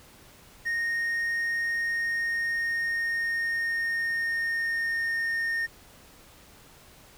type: tone with pitch glide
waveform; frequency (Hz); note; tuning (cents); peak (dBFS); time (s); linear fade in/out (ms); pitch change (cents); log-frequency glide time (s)
triangle; 1855 to 1834.8; A#6 to A#6; -9 to -28; -24; 0.65-5.67; 20; -19; 1.8-5.23
effects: pink hiss -53 dBFS RMS until 7.17 s